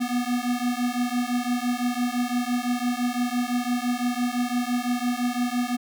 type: beating tone pair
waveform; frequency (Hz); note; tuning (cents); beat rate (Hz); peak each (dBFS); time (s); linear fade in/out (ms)
square; 242.1 / 248; B3 / B3; -34 / +7; 5.9; -27; 0-5.77; 20
effects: none